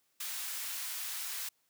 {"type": "high-pass noise", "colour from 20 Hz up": "white", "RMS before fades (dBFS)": -39, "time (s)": [0.2, 1.49], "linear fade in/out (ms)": 5, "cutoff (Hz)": 1200, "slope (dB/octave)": 12, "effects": ["white hiss -75 dBFS RMS until 1.69 s", "high-pass 100 Hz 12 dB/octave"]}